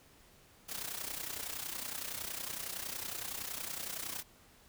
white noise with amplitude modulation, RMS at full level -38 dBFS, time 0.68-4.23 s, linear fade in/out 20 ms, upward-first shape sine, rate 30.8 Hz, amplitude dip 70%, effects pink hiss -62 dBFS RMS until 4.68 s

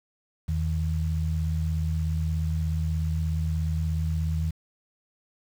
sine tone pair together, 81.52 / 158.3 Hz, E2 / D#3, -19 / +30 cents, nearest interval major seventh, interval 1149 cents, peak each -25 / -29 dBFS, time 0.48-4.51 s, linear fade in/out 10 ms, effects 8-bit

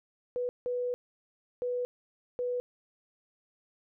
sine tone bursts at uneven times, 492.5 Hz, B4, 5 cents flat, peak -29 dBFS, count 4, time 0.36-0.49 / 0.66-0.94 / 1.62-1.85 / 2.39-2.6 s, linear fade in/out 0 ms, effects none

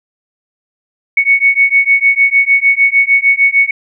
sine beating tone pair, 2217 / 2223.6 Hz, C#7 / C#7, 0 / +5 cents, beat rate 6.6 Hz, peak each -10 dBFS, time 1.17-3.71 s, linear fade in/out 5 ms, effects none

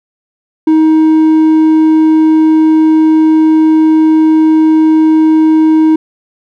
sine tone with hard clipping, 315.3 Hz, D#4, 23 cents sharp, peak -5 dBFS, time 0.67-5.96 s, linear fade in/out 5 ms, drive 3 dB, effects none

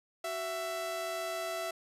sawtooth tone pair together, 373.2 / 665 Hz, F#4 / E5, +15 / +15 cents, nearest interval minor seventh, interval 1000 cents, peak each -39 / -31 dBFS, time 0.24-1.71 s, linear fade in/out 5 ms, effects resampled to 32000 Hz

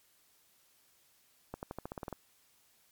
accelerating click train, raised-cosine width 1 ms, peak -25 dBFS, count 10, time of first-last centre 1.54-2.127 s, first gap 89 ms, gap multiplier 0.92, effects white hiss -68 dBFS RMS until 2.91 s + MP3 96 kbps

